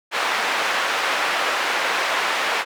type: band-pass noise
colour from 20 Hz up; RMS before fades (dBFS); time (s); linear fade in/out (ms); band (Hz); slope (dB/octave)
white; -22; 0.11-2.65; 50; 570 to 2100; 12
effects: none